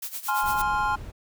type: noise with tremolo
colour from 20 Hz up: blue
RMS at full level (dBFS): -32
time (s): 0.02-0.62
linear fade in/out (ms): 5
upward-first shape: sine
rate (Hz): 8.9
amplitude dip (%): 80
type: chord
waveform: triangle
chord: F minor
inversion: first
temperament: just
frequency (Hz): 838.1 / 1047.7 / 1396.9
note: Ab5 / C6 / F6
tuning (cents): +16 / +2 / 0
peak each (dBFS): -24 / -25 / -26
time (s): 0.28-0.96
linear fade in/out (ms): 10
type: noise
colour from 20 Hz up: brown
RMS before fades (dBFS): -38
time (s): 0.42-1.12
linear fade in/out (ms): 20
effects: none